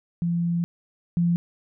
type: tone pair in turn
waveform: sine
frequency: 171 / 171.95 Hz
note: F3 / F3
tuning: -36 / -27 cents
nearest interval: unison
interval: 9 cents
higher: second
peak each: -21 / -18 dBFS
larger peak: second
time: 0.22-0.64 / 1.17-1.36 s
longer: first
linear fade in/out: 0 ms
effects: none